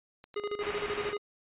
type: clicks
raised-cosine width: 0.3 ms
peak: -34 dBFS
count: 5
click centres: 0.241 / 0.342 / 0.375 / 0.638 / 0.709 s
type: tone with tremolo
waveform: square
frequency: 413.2 Hz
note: G#4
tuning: 9 cents flat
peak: -31 dBFS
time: 0.36-1.18 s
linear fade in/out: 5 ms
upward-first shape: square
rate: 13 Hz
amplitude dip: 75%
type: low-pass noise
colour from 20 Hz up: white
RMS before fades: -39 dBFS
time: 0.59-1.15 s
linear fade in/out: 50 ms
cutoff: 2700 Hz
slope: 24 dB/octave
effects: resampled to 8000 Hz